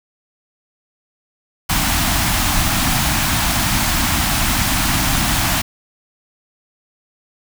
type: band-stop noise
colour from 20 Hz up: pink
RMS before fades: -17 dBFS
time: 1.69-5.62 s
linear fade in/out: 10 ms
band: 310 to 660 Hz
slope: 48 dB/octave
effects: none